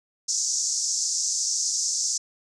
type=band-pass noise; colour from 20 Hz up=pink; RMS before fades=-26 dBFS; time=0.28-2.18 s; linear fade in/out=10 ms; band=5400 to 7300 Hz; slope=48 dB/octave; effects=none